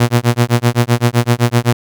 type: tone with tremolo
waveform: sawtooth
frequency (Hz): 119.8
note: A#2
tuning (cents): +48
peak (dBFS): -3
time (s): 0-1.73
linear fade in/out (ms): 5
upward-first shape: sine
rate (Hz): 7.8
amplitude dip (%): 100
effects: none